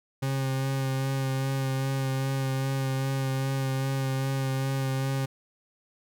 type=tone with vibrato; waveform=40% pulse; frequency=134.2 Hz; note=C3; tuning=44 cents sharp; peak=-25 dBFS; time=0.22-5.26 s; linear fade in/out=10 ms; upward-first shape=sine; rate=2.5 Hz; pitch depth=17 cents each way; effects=none